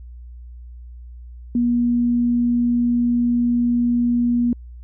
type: tone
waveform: sine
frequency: 240 Hz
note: B3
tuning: 49 cents flat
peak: -15 dBFS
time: 1.55-4.53 s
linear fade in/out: 2 ms
effects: added 60 Hz sine -35 dBFS peak until 4.83 s